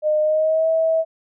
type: tone with pitch glide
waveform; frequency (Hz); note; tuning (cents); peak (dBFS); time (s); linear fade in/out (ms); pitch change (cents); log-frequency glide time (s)
sine; 611 to 647.3; D#5 to E5; -32 to -32; -15; 0.02-1.05; 50; +100; 0.21-0.68
effects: none